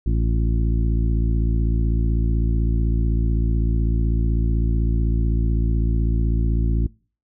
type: harmonic tone with a mistuned harmonic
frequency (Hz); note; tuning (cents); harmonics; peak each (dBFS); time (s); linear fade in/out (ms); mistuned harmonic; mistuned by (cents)
55.9; A1; +28; 1 / 2 / 3 / 4 / 5 / 6; -18 / -24 / -30 / -31 / -33 / -35; 0.06-6.87; 5; 6; +44
effects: noise-tail reverb RT60 0.4 s tail -24 dB re dry